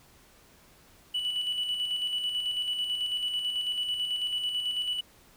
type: tone with tremolo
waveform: triangle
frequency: 2960 Hz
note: F#7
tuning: in tune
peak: -24 dBFS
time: 1.14-5.01 s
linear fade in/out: 10 ms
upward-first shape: square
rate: 9.1 Hz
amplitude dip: 45%
effects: tanh soft clip ceiling -22 dBFS + pink hiss -58 dBFS RMS until 5.36 s